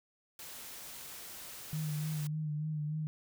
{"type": "noise", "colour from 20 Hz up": "white", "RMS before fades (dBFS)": -47, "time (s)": [0.39, 2.27], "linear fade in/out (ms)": 2}
{"type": "tone with vibrato", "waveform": "sine", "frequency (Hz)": 152.5, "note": "D#3", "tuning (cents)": -34, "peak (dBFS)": -33, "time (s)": [1.73, 3.07], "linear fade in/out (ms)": 0, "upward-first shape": "sine", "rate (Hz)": 3.4, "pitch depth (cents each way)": 39}
{"effects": []}